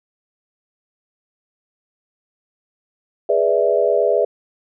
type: chord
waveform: sine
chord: E dominant seventh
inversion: first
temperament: equal with one note detuned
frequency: 415.3 / 493.9 / 587.3 / 655.8 Hz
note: G#4 / B4 / D5 / E5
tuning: 0 / 0 / 0 / -9 cents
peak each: -19 dBFS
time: 3.29-4.25 s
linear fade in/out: 5 ms
effects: none

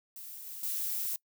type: noise with level steps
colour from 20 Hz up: violet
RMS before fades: -45 / -43 / -34 dBFS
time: 0.16-1.16 s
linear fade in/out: 2 ms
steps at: 0.46 / 0.63 s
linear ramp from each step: 5 ms
effects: noise-tail reverb RT60 0.1 s tail -23 dB re dry

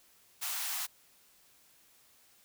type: high-pass noise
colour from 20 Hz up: white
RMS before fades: -36 dBFS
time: 0.41-0.87 s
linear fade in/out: 20 ms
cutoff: 700 Hz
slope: 48 dB/octave
effects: white hiss -64 dBFS RMS until 2.44 s

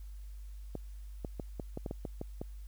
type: clicks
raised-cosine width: 2 ms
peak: -24 dBFS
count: 10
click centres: 0.753 / 1.248 / 1.398 / 1.598 / 1.774 / 1.862 / 1.911 / 2.052 / 2.214 / 2.415 s
effects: added 50 Hz sine -43 dBFS peak until 2.67 s + white hiss -67 dBFS RMS until 2.67 s

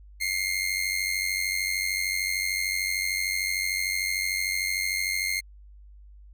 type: tone with amplitude modulation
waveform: sawtooth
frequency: 2122 Hz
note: C7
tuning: 24 cents sharp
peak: -19 dBFS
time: 0.2-5.41 s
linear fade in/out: 20 ms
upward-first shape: sine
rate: 93.3 Hz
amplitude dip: 70%
effects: added 50 Hz sine -46 dBFS peak until 6.33 s

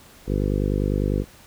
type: harmonic tone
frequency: 50 Hz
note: G1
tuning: 35 cents sharp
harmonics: 1 / 2 / 3 / 4 / 5 / 6 / 7 / 8 / 9 / 10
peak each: -24 / -27 / -29 / -30 / -31 / -32 / -32 / -33 / -34 / -34 dBFS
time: 0.26-1.25 s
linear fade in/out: 50 ms
effects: pink hiss -49 dBFS RMS until 1.46 s

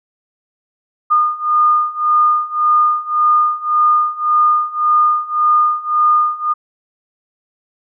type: beating tone pair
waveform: sine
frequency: 1218 / 1219.8 Hz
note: D#6 / D#6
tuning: -37 / -35 cents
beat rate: 1.8 Hz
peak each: -15 / -13 dBFS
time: 1.1-6.54 s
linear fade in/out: 20 ms
effects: none

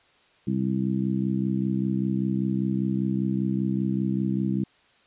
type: harmonic tone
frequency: 65.1 Hz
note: C2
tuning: 8 cents flat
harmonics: 2 / 3 / 4 / 5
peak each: -29 / -25 / -31 / -31 dBFS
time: 0.47-4.64 s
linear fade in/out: 5 ms
effects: white hiss -60 dBFS RMS until 5.06 s + resampled to 8000 Hz

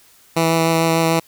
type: tone with vibrato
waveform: 10% pulse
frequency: 164 Hz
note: E3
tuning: 9 cents flat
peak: -6 dBFS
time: 0.36-1.2 s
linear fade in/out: 10 ms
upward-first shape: sine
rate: 6.7 Hz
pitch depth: 10 cents each way
effects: white hiss -51 dBFS RMS until 1.27 s

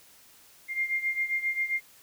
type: beating tone pair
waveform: sine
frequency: 2110 / 2117.5 Hz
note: C7 / C7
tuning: +14 / +20 cents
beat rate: 7.5 Hz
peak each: -28 / -32 dBFS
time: 0.68-1.81 s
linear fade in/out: 50 ms
effects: white hiss -56 dBFS RMS until 2.02 s

